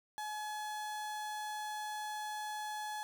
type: tone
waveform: 35% pulse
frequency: 849 Hz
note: G#5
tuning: 38 cents sharp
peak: -37 dBFS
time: 0.18-3.03 s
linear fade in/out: 0 ms
effects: none